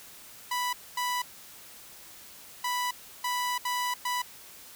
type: tone bursts at uneven times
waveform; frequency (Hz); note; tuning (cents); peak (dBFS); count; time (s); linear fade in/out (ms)
sawtooth; 987.8; B5; 0; -24; 6; 0.51-0.73 / 0.97-1.22 / 2.64-2.91 / 3.24-3.58 / 3.65-3.94 / 4.05-4.22; 5
effects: white hiss -49 dBFS RMS until 4.75 s